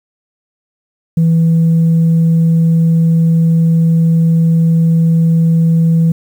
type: tone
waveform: sine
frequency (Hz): 164.6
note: E3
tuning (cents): -2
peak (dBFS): -5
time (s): 1.17-6.12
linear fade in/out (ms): 5
effects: tanh soft clip ceiling -5 dBFS + 7-bit